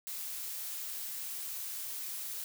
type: noise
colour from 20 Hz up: blue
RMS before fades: -40 dBFS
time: 0.07-2.44 s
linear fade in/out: 0 ms
effects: none